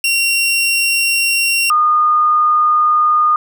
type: tone pair in turn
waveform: sawtooth / sine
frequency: 2747 / 1223.6 Hz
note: F7 / D#6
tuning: -29 / -29 cents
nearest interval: octave + major second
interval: 1400 cents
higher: first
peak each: -9 dBFS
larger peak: neither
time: 0.04-1.7 / 1.7-3.36 s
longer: neither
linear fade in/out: 2 ms
effects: none